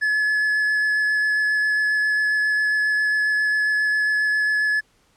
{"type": "tone with vibrato", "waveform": "triangle", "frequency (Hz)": 1710, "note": "A6", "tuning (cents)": -50, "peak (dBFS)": -16, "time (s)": [0.01, 4.81], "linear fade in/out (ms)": 20, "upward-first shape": "sine", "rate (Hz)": 7.4, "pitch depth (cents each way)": 9, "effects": ["pink hiss -61 dBFS RMS until 5.16 s", "low-pass 10000 Hz 12 dB/octave"]}